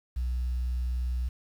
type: tone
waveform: sine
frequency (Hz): 61.74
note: B1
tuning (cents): 0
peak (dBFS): -25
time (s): 0.16-1.29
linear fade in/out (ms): 10
effects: tanh soft clip ceiling -25 dBFS + 9-bit